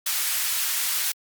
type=high-pass noise; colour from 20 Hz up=white; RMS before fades=-25 dBFS; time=0.06-1.12 s; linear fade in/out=5 ms; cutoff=1300 Hz; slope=12 dB/octave; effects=Opus 48 kbps